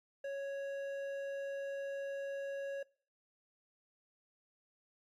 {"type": "tone with hard clipping", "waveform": "triangle", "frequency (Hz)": 554, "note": "C#5", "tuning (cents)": -1, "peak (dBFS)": -40, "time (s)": [0.24, 2.83], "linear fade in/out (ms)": 5, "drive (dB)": 12, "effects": ["noise-tail reverb RT60 0.5 s tail -24 dB re dry", "AAC 64 kbps"]}